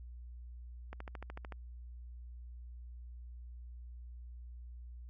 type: click train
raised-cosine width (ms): 0.5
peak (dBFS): -30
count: 9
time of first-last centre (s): 0.93-1.523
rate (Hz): 13.5
effects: added 60 Hz sine -46 dBFS peak until 5.09 s